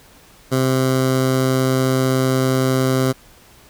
15% pulse tone with notch filter, 130.81 Hz, C3, in tune, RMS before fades -17 dBFS, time 0.51-3.13 s, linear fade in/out 20 ms, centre 2500 Hz, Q 1.9, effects pink hiss -48 dBFS RMS until 3.69 s

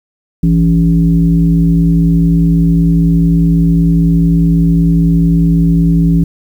sine tone with frequency modulation, 167 Hz, E3, 23 cents sharp, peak -6 dBFS, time 0.43-6.24 s, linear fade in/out 5 ms, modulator 115 Hz, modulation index 0.75, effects 7-bit

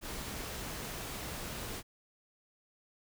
pink noise, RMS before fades -41 dBFS, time 0.01-1.83 s, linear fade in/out 50 ms, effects none

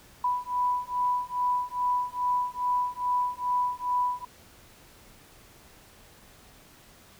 sine beating tone pair, 987.8 / 990.2 Hz, B5 / B5, 0 / +4 cents, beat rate 2.4 Hz, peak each -28 dBFS, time 0.24-4.25 s, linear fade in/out 5 ms, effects pink hiss -54 dBFS RMS until 7.19 s

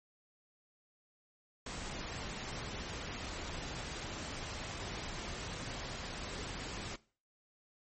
pink noise, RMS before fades -42 dBFS, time 1.66-6.96 s, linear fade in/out 5 ms, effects noise-tail reverb RT60 0.4 s tail -20 dB re dry + MP3 32 kbps

